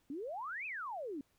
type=exponential two-way sweep; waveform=sine; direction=up then down; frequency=261.6 to 2637 to 261.6 Hz; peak=-39 dBFS; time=0.1-1.21 s; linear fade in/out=2 ms; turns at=0.66 s; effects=pink hiss -75 dBFS RMS until 1.38 s